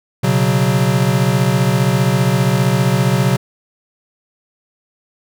square chord, B suspended second, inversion none, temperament equal, 123.47 / 138.59 / 185 Hz, B2 / C#3 / F#3, 0 / 0 / 0 cents, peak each -17 / -17 / -18 dBFS, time 0.23-3.37 s, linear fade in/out 10 ms, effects none

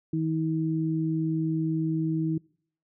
sine tone pair together, 159.7 / 319.4 Hz, D#3 / D#4, +45 / +45 cents, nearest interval octave, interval 1200 cents, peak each -27 dBFS, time 0.13-2.38 s, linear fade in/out 5 ms, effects noise-tail reverb RT60 0.6 s tail -25 dB re dry

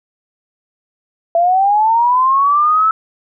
sine linear sweep, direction up, 667 to 1318.5 Hz, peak -9 dBFS, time 1.35-2.91 s, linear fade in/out 2 ms, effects none

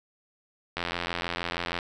click train, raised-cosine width 0.3 ms, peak -13 dBFS, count 89, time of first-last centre 0.77-1.789 s, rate 86.4 Hz, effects none

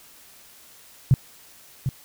sine tone with echo, 132.3 Hz, C3, 20 cents sharp, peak -11 dBFS, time 1.11-1.14 s, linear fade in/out 0 ms, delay 750 ms, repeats 1, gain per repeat -9 dB, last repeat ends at 1.89 s, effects white hiss -50 dBFS RMS until 2.04 s

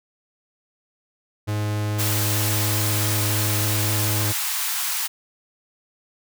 45% pulse tone, 105.1 Hz, G#2, 21 cents sharp, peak -22 dBFS, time 1.47-4.33 s, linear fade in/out 20 ms
white high-pass noise, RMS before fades -25 dBFS, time 1.98-5.08 s, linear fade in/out 20 ms, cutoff 780 Hz, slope 48 dB/octave
effects none

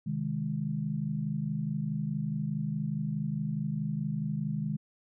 sine chord, Ab major, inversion first, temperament equal, 130.81 / 155.56 / 207.7 Hz, C3 / Eb3 / Ab3, 0 / 0 / 0 cents, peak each -37 / -32 / -34 dBFS, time 0.06-4.77 s, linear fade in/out 10 ms, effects none

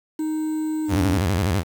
triangle tone with pitch glide, 311.1 to 285.3 Hz, D#4 to C#4, 0 to +50 cents, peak -20 dBFS, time 0.19-1.18 s, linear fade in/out 5 ms, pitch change -150 cents, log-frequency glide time 0.84-1.04 s
sawtooth tone with vibrato, 92.1 Hz, F#2, 7 cents flat, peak -15 dBFS, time 0.88-1.64 s, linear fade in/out 50 ms, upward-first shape square, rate 12 Hz, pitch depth 180 cents each way
effects 7-bit

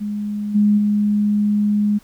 sine tone with level steps, 207.7 Hz, G#3, in tune, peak -21 / -11 / -14 dBFS, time 0-1.99 s, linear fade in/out 20 ms, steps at 0.54 / 0.77 s, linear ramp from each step 20 ms, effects pink hiss -52 dBFS RMS until 2.03 s

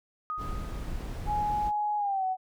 sine tone with exponential decay, 1244.5 Hz, D#6, in tune, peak -29 dBFS, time 0.3-1.09 s, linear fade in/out 0 ms, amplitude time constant 170 ms
brown noise, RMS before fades -35 dBFS, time 0.37-1.72 s, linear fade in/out 50 ms
sine tone with pitch glide, 837 to 750 Hz, G#5 to F#5, +13 to +23 cents, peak -26 dBFS, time 1.26-2.37 s, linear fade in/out 50 ms, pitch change -190 cents, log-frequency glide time 1.97-2.25 s
effects none

